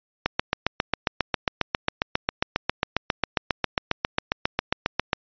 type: click train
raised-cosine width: 0.3 ms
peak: -4 dBFS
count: 37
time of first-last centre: 0.26-5.131 s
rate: 7.39 Hz
effects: resampled to 11025 Hz